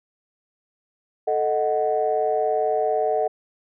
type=chord; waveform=sine; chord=D# diminished; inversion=second; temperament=equal; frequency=440 / 622.3 / 740 Hz; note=A4 / D#5 / F#5; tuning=0 / 0 / 0 cents; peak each=-23 dBFS; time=1.27-3.28 s; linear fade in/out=10 ms; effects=tanh soft clip ceiling -10 dBFS